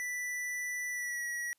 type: tone with pitch glide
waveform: square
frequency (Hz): 1975.5 to 1921.5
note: B6 to B6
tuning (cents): 0 to -48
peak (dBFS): -35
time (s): 0-1.53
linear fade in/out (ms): 0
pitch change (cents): -48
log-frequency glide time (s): 0.9-1.25
effects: white hiss -75 dBFS RMS until 1.58 s + resampled to 32000 Hz